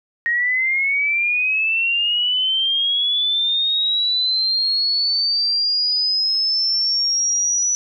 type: linear sweep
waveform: sine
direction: up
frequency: 1866 to 5930 Hz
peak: -16 dBFS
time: 0.26-7.75 s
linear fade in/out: 0 ms
effects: none